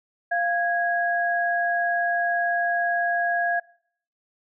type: tone pair together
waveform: sine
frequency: 695 / 1653 Hz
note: F5 / G#6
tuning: -9 / -9 cents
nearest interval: octave + minor third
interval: 1500 cents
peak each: -23 / -24 dBFS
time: 0.31-3.6 s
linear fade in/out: 10 ms
effects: noise-tail reverb RT60 0.6 s tail -22 dB re dry